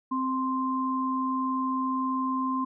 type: tone pair together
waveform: sine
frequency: 261.6 / 1046.4 Hz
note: C4 / C6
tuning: 0 / 0 cents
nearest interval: 2 octaves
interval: 2400 cents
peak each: -28 dBFS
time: 0.11-2.65 s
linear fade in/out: 10 ms
effects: none